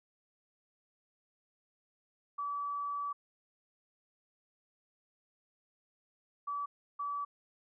sine tone bursts at uneven times, 1149 Hz, D6, 38 cents flat, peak -34 dBFS, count 3, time 2.38-3.13 / 6.47-6.66 / 6.99-7.25 s, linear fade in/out 10 ms, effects none

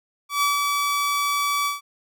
sawtooth tone with ADSR envelope, 1148 Hz, D6, 40 cents flat, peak -14 dBFS, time 0.29-1.81 s, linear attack 130 ms, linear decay 150 ms, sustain -3 dB, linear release 150 ms, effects none

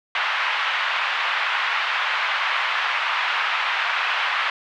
pink band-pass noise, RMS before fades -23 dBFS, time 0.15-4.5 s, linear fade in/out 2 ms, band 960 to 3100 Hz, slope 24 dB/octave, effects none

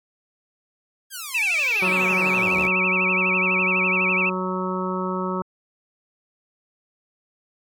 5% pulse exponential sweep, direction down, 1661.2 to 62.3 Hz, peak -20 dBFS, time 1.1-2.7 s, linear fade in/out 50 ms
sine tone with vibrato, 2469 Hz, D#7, 14 cents flat, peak -19 dBFS, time 1.34-4.3 s, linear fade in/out 10 ms, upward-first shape sine, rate 12 Hz, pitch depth 150 cents each way
harmonic tone, 185.3 Hz, F#3, 3 cents sharp, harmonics 1 / 2 / 3 / 5 / 6 / 7, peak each -27 / -29 / -33 / -32 / -32 / -31 dBFS, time 1.82-5.42 s, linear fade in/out 2 ms
effects AAC 64 kbps

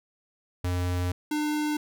square tone pair in turn, 89.4 / 300.7 Hz, F2 / D4, +41 / +41 cents, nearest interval octave + major sixth, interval 2100 cents, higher second, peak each -26 dBFS, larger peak neither, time 0.64-1.12 / 1.31-1.77 s, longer first, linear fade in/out 5 ms, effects none

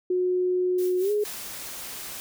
sine tone with pitch glide, 363.8 to 417.9 Hz, F#4 to G#4, -29 to +11 cents, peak -21 dBFS, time 0.1-1.24 s, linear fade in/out 5 ms, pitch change +240 cents, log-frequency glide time 1-1.11 s
blue noise with tremolo, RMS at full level -40 dBFS, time 0.78-1.48 s, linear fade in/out 5 ms, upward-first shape sine, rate 4.4 Hz, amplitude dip 75%
white noise, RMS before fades -37 dBFS, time 1.25-2.2 s, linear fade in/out 0 ms
effects none

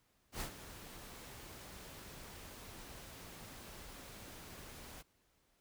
pink noise with ADSR envelope, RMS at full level -40 dBFS, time 0.32-5.03 s, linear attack 88 ms, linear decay 89 ms, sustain -12 dB, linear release 24 ms, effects pink hiss -75 dBFS RMS until 5.6 s

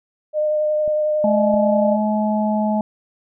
sine tone with vibrato, 608 Hz, D#5, 40 cents flat, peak -16 dBFS, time 0.33-1.98 s, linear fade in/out 50 ms, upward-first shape triangle, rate 11 Hz, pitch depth 14 cents each way
clicks, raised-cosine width 3 ms, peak -25 / -22 dBFS, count 2, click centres 0.878 / 1.541 s
harmonic tone, 213.1 Hz, G#3, 45 cents sharp, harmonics 1 / 3 / 4, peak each -18 / -23 / -24 dBFS, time 1.24-2.81 s, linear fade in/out 2 ms
effects none

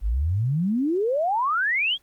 sine exponential sweep, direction up, 46.5 to 3376 Hz, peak -20 dBFS, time 0.01-1.98 s, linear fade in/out 50 ms, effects pink hiss -62 dBFS RMS until 2.02 s + Opus 24 kbps

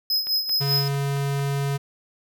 square tone with tremolo, 5090 Hz, D#8, 39 cents sharp, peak -19 dBFS, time 0.1-0.88 s, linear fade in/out 2 ms, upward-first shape sine, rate 5 Hz, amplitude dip 70%
click train, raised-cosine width 0.3 ms, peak -24 dBFS, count 6, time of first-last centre 0.27-1.394 s, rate 4.45 Hz
square tone, 139.9 Hz, C#3, 16 cents sharp, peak -23 dBFS, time 0.6-1.78 s, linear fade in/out 20 ms
effects none

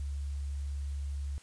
sine tone, 70.6 Hz, C#2, 32 cents sharp, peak -33 dBFS, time 0-1.38 s, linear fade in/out 0 ms, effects white hiss -58 dBFS RMS until 1.42 s + resampled to 22050 Hz

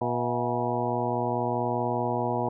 harmonic tone with a mistuned harmonic, 120.5 Hz, B2, 42 cents flat, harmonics 1 / 2 / 3 / 4 / 5 / 6 / 7 / 8, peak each -33 / -33 / -33 / -33 / -33 / -33 / -33 / -33 dBFS, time 0.01-2.49 s, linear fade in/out 5 ms, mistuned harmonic 5, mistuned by +100 cents, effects none

